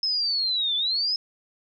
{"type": "linear two-way sweep", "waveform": "sine", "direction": "down then up", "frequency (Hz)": [5200, 3454, 5200], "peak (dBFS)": -22, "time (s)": [0.03, 1.16], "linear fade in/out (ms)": 2, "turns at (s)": 0.76, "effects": []}